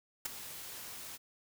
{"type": "noise with ADSR envelope", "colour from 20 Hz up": "white", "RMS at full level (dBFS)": -33, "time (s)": [0.25, 1.18], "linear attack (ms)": 8, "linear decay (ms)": 11, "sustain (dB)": -13, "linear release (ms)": 28, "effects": []}